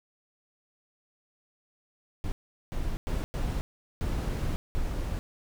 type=noise bursts at uneven times; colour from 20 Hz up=brown; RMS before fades=-30 dBFS; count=6; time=2.24-2.32 / 2.72-2.97 / 3.07-3.24 / 3.34-3.61 / 4.01-4.56 / 4.75-5.19 s; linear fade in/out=0 ms; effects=none